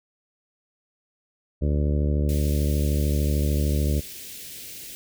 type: harmonic tone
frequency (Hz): 73.42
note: D2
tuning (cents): 0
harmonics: 1 / 2 / 3 / 4 / 5 / 6 / 7 / 8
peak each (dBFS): -21 / -27 / -31 / -33 / -35 / -37 / -38 / -39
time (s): 1.61-4.01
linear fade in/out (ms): 20
type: band-stop noise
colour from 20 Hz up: white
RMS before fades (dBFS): -39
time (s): 2.29-4.95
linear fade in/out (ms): 0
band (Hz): 490 to 2100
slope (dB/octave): 24
effects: none